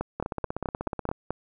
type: two click trains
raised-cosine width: 1 ms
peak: -16 / -14 dBFS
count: 16 / 7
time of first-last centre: 0.2-1.115 / 0.01-1.306 s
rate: 16.4 / 4.63 Hz
effects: none